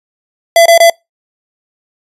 square tone bursts, 673 Hz, E5, 36 cents sharp, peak -3 dBFS, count 3, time 0.56-0.899 s, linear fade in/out 2 ms, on 97 ms, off 24 ms, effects noise-tail reverb RT60 0.2 s tail -26 dB re dry + resampled to 32000 Hz

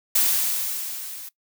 blue noise with level ramp, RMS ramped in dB -18 to -38 dBFS, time 0.15-1.29 s, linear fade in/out 5 ms, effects noise-tail reverb RT60 0.1 s tail -20 dB re dry

